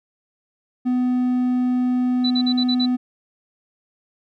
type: tone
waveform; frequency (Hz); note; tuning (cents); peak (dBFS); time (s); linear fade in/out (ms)
triangle; 250; B3; +21; -15; 0.85-2.97; 20
type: tone bursts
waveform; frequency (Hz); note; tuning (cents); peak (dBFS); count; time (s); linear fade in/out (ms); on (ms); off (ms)
sine; 3975; B7; +10; -21; 6; 2.24-2.86; 10; 65; 46
effects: none